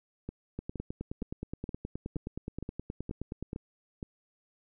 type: two click trains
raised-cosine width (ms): 3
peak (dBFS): -24 / -23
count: 9 / 29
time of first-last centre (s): 0.29-4.028 / 0.59-3.531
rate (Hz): 2.14 / 9.52
effects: none